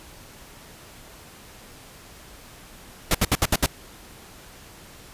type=noise bursts; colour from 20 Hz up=pink; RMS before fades=-19 dBFS; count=6; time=3.11-3.661 s; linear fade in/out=2 ms; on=36 ms; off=67 ms; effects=pink hiss -46 dBFS RMS until 5.13 s + resampled to 32000 Hz